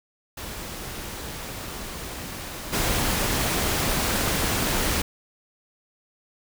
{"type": "noise with level steps", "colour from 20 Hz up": "pink", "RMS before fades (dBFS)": [-35, -24], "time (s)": [0.37, 5.02], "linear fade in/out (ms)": 5, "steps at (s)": 2.72, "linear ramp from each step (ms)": 20, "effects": []}